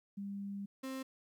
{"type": "tone pair in turn", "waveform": ["sine", "35% pulse"], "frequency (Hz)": [199.6, 264.2], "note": ["G3", "C4"], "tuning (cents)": [32, 17], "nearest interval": "perfect fourth", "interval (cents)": 485, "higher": "second", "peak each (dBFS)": [-39, -38], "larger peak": "second", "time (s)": [[0.17, 0.66], [0.83, 1.03]], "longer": "first", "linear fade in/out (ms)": 10, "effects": ["13-bit"]}